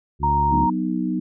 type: harmonic tone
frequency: 71.8 Hz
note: D2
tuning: 39 cents flat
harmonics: 1 / 2 / 3 / 4 / 5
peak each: -24 / -26 / -32 / -36 / -34 dBFS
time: 0.19-0.68 s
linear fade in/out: 50 ms
type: tone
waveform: sine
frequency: 932.3 Hz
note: A#5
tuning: in tune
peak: -17 dBFS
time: 0.23-0.7 s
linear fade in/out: 5 ms
type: chord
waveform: sine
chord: B major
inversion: second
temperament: equal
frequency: 185 / 246.9 / 311.1 Hz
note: F#3 / B3 / D#4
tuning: 0 / 0 / 0 cents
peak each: -25 dBFS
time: 0.51-1.2 s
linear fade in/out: 10 ms
effects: none